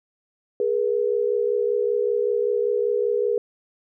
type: tone pair together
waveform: sine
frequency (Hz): 415.3 / 480.5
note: G#4 / B4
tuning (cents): 0 / -48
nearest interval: minor third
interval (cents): 252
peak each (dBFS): -22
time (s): 0.6-3.38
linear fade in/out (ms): 2
effects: none